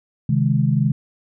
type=chord; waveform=sine; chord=Ab major; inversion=first; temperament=equal with one note detuned; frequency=132.95 / 155.56 / 207.7 Hz; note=C3 / Eb3 / Ab3; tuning=+28 / 0 / 0 cents; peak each=-18 / -19 / -21 dBFS; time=0.29-0.92 s; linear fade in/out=5 ms; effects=none